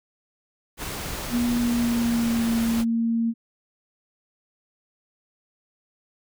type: noise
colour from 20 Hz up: pink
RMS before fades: -32 dBFS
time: 0.77-2.85 s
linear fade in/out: 50 ms
type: tone with pitch glide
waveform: sine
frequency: 240 to 229.8 Hz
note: B3 to A#3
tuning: -49 to -25 cents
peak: -20 dBFS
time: 1.3-3.34 s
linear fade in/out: 50 ms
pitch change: -76 cents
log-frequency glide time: 1.5-2.53 s
effects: none